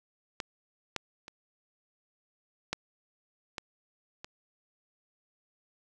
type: clicks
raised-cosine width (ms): 0.2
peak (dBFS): -16 / -14 / -27 / -13 / -18 / -24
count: 6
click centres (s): 0.402 / 0.963 / 1.281 / 2.73 / 3.582 / 4.245
effects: none